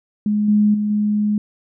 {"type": "tone with level steps", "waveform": "sine", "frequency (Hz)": 209.4, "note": "G#3", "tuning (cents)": 15, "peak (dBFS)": [-15, -11, -17, -15], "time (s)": [0.26, 1.38], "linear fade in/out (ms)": 2, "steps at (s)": [0.48, 0.74, 0.9], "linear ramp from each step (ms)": 5, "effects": []}